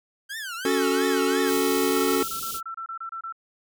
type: tone with vibrato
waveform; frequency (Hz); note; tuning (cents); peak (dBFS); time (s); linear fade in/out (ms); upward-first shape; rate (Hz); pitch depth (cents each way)
sawtooth; 1556; G6; -13; -28; 0.29-1.51; 20; triangle; 2.9; 290
type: chord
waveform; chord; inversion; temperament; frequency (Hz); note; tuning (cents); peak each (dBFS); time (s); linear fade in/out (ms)
square; F# minor; second; equal; 277.2 / 370 / 440; C#4 / F#4 / A4; 0 / 0 / 0; -26; 0.65-2.23; 2
type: band-stop noise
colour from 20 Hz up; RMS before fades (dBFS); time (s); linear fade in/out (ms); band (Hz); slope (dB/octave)
white; -33; 1.45-2.61; 50; 500 to 2800; 48
type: tone bursts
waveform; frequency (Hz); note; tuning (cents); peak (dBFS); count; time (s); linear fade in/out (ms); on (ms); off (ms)
sine; 1340; E6; +28; -31; 12; 1.96-3.325; 5; 89; 27
effects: none